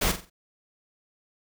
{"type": "noise with echo", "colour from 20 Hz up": "pink", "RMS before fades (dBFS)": -24, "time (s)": [0.01, 0.12], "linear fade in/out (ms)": 10, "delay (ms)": 45, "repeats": 4, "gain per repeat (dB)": -9, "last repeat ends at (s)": 0.3, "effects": []}